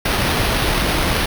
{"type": "noise with sample-and-hold", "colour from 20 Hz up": "pink", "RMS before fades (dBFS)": -18, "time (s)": [0.05, 1.26], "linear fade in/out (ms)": 5, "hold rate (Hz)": 7350, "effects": []}